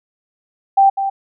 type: tone with echo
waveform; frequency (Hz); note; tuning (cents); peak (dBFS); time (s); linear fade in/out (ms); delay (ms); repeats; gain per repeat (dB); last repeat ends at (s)
sine; 784; G5; 0; -7; 0.77-0.9; 10; 200; 1; -9; 1.1
effects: none